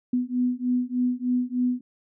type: beating tone pair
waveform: sine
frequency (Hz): 246.9 / 250.2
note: B3 / B3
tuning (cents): 0 / +23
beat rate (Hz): 3.3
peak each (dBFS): -25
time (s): 0.13-1.81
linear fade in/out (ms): 5
effects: none